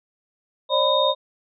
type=tone cluster; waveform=sine; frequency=541 / 602 / 1001 / 3698 Hz; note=C#5 / D5 / B5 / A#7; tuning=-42 / +43 / +23 / -15 cents; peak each=-22 dBFS; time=0.69-1.15 s; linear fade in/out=50 ms; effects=none